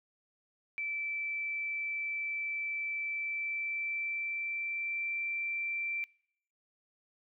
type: tone with pitch glide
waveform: sine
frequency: 2324 to 2347 Hz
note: D7 to D7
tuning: -19 to -2 cents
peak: -33 dBFS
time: 0.78-6.04 s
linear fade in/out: 0 ms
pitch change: +17 cents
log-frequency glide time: 3.04-5.21 s
effects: noise-tail reverb RT60 0.7 s tail -24 dB re dry